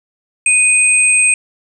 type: tone pair together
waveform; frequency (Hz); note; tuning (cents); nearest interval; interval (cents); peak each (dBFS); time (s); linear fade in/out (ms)
sine; 2489 / 8379; D#7 / C9; 0 / +1; octave + major sixth; 2101; -11; 0.46-1.34; 2
effects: none